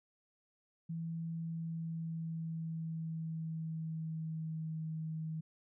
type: tone with pitch glide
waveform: sine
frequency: 164.81 to 158.83 Hz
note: E3 to D#3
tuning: 0 to +36 cents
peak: -37 dBFS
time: 0.89-5.41 s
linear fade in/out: 10 ms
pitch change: -64 cents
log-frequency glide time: 1.31-4.84 s
effects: none